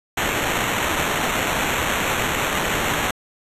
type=noise with sample-and-hold; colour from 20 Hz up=white; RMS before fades=-22 dBFS; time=0.17-3.11 s; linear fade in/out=5 ms; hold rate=4900 Hz; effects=resampled to 32000 Hz